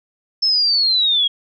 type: linear sweep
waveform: sine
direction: down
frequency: 5300 to 3255 Hz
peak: -13 dBFS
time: 0.42-1.28 s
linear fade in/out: 10 ms
effects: none